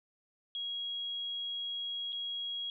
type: tone with dropouts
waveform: sine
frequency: 3300 Hz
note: G#7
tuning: 12 cents flat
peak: -35 dBFS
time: 0.55-2.7 s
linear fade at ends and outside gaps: 1 ms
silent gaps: 2.123-2.128 s
effects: none